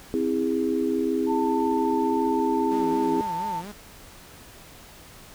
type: chord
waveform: sine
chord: C augmented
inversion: none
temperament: just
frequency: 261.6 / 327 / 408.8 Hz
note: C4 / E4 / G#4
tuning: 0 / -14 / -27 cents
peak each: -26 dBFS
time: 0.14-3.21 s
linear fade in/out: 0 ms
type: tone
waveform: sine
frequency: 892 Hz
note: A5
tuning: 23 cents sharp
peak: -26 dBFS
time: 1.26-3.63 s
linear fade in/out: 50 ms
type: tone with vibrato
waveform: sawtooth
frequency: 185 Hz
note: F#3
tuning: in tune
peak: -32 dBFS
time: 2.71-3.72 s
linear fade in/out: 5 ms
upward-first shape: sine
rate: 4.3 Hz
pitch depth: 210 cents each way
effects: pink hiss -47 dBFS RMS until 5.34 s